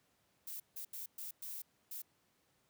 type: noise bursts at uneven times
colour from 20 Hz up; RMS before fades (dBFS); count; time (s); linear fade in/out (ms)
violet; -45; 6; 0.47-0.6 / 0.76-0.85 / 0.93-1.06 / 1.18-1.31 / 1.42-1.62 / 1.91-2.02; 5
effects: pink hiss -75 dBFS RMS until 2.69 s + high-pass 100 Hz 12 dB/octave